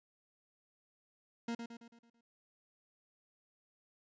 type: tone with echo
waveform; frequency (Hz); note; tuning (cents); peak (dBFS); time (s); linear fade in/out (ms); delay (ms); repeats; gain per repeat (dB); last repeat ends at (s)
40% pulse; 233.1; A#3; 0; -35; 1.48-1.55; 5; 110; 6; -6; 2.21
effects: resampled to 16000 Hz